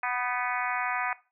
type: harmonic tone with a mistuned harmonic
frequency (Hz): 246.9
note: B3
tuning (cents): 0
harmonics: 3 / 4 / 5 / 6 / 7 / 8 / 9 / 10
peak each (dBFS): -33 / -34 / -35 / -36 / -36 / -37 / -38 / -38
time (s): 0.03-1.13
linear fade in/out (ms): 2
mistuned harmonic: 6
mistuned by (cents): +38
effects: noise-tail reverb RT60 0.3 s tail -18 dB re dry